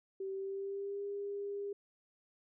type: tone with pitch glide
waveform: sine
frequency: 386.1 to 403.2 Hz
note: G4 to G4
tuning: -26 to +49 cents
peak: -37 dBFS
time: 0.2-1.73 s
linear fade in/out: 5 ms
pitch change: +75 cents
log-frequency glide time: 0.32-1.04 s
effects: none